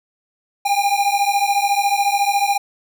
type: beating tone pair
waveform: square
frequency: 798 / 812 Hz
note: G5 / G#5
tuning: +31 / -39 cents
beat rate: 14 Hz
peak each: -19 dBFS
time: 0.65-2.58 s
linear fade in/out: 10 ms
effects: none